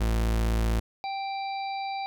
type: tone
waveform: 40% pulse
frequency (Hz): 56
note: A1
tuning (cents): +31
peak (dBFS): -22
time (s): 0-0.8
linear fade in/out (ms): 10
type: harmonic tone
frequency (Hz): 784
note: G5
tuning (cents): 0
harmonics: 1 / 3 / 5 / 6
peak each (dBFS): -30 / -40 / -44 / -46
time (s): 1.04-2.06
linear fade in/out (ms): 0
effects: none